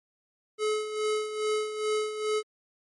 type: tone with tremolo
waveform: square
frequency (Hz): 428.1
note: A4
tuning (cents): -47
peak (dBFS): -25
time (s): 0.58-2.43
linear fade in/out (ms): 50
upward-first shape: sine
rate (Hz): 2.4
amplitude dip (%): 65
effects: MP3 48 kbps